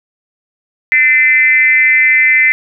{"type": "tone with frequency modulation", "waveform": "sine", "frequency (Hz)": 2064, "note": "C7", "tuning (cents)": -24, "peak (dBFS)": -6, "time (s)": [0.92, 2.52], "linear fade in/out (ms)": 0, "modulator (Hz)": 276, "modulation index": 0.74, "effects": []}